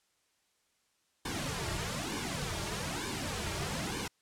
pink noise with flanger, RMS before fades -36 dBFS, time 1.25-4.08 s, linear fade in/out 5 ms, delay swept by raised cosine 1.5 to 4 ms, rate 1.1 Hz, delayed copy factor -0.8, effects white hiss -74 dBFS RMS until 4.21 s + low-pass 9000 Hz 12 dB/octave

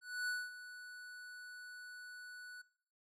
square tone with ADSR envelope, 1480 Hz, F#6, in tune, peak -36 dBFS, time 0.01-2.62 s, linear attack 270 ms, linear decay 220 ms, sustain -14 dB, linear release 9 ms, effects noise-tail reverb RT60 0.6 s tail -21 dB re dry + low-pass 11000 Hz 12 dB/octave

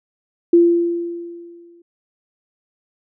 sine tone with exponential decay, 342.6 Hz, F4, 33 cents flat, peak -6 dBFS, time 0.53-1.82 s, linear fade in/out 5 ms, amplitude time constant 280 ms, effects none

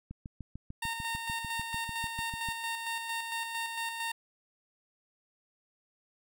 click train, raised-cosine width 5 ms, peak -29 dBFS, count 17, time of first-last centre 0.11-2.487 s, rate 6.73 Hz
15% pulse tone with tremolo, 917 Hz, A#5, 29 cents flat, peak -26 dBFS, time 0.82-4.12 s, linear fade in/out 5 ms, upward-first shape square, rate 4.4 Hz, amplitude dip 40%
effects none

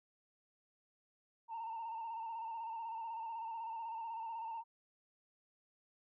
sine tone with vibrato, 907 Hz, A#5, 48 cents flat, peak -39 dBFS, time 1.48-4.64 s, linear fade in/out 50 ms, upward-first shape square, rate 16 Hz, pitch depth 38 cents each way, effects tanh soft clip ceiling -38 dBFS

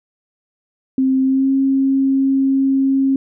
sine tone with pitch glide, 263.5 to 269.7 Hz, C4 to C#4, +12 to -47 cents, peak -12 dBFS, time 0.98-3.16 s, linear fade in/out 2 ms, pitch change +41 cents, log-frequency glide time 1.22-1.5 s, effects none

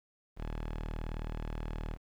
sawtooth tone, 38.97 Hz, D#1, 4 cents sharp, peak -32 dBFS, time 0.36-1.98 s, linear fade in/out 50 ms, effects low-pass 3000 Hz 12 dB/octave + 10-bit

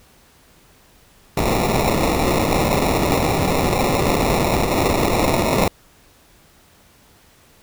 violet noise with sample-and-hold, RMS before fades -18 dBFS, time 1.37-5.68 s, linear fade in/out 2 ms, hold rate 1575 Hz, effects pink hiss -52 dBFS RMS until 7.62 s

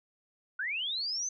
sine linear sweep, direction up, 1427 to 6272 Hz, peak -31 dBFS, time 0.59-1.29 s, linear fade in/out 5 ms, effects none

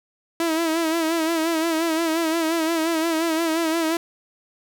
sawtooth tone with vibrato, 326.3 Hz, E4, 18 cents flat, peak -16 dBFS, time 0.4-3.97 s, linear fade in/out 2 ms, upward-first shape sine, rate 5.7 Hz, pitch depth 61 cents each way, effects none

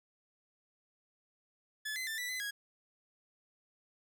sawtooth tone with pitch steps, 1723 / 2043 / 1779 / 1969 / 2024 / 1652 Hz, A6 / C7 / A6 / B6 / B6 / G#6, -37 / -42 / +19 / -6 / +42 / -10 cents, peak -33 dBFS, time 1.85-2.51 s, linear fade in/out 10 ms, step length 110 ms, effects none

